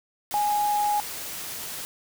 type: tone in noise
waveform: sine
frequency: 830 Hz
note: G#5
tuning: 1 cent flat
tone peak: -21 dBFS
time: 0.34-1 s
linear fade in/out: 0 ms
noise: white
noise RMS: -35 dBFS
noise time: 0.31-1.85 s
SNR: +11 dB
effects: none